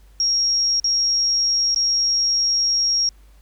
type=tone with dropouts; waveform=sine; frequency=5590 Hz; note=F8; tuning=1 cent sharp; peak=-16 dBFS; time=0.2-3.09 s; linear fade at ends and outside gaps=1 ms; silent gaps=0.799-0.843 / 1.746-1.76 s; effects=added 50 Hz sine -46 dBFS peak until 3.41 s + pink hiss -59 dBFS RMS until 3.41 s